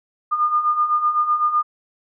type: beating tone pair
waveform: sine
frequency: 1209 / 1216.9 Hz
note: D6 / D#6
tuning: +50 / -39 cents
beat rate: 7.9 Hz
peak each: -23 / -17 dBFS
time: 0.31-1.63 s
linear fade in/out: 20 ms
effects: none